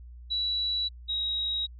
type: tone pair in turn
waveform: sine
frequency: 3928 / 3812 Hz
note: B7 / A#7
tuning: -10 / +38 cents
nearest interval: minor second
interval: 52 cents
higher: first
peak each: -26 / -27 dBFS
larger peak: first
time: 0.3-0.89 / 1.08-1.67 s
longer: neither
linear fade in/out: 20 ms
effects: added 60 Hz sine -43 dBFS peak until 1.79 s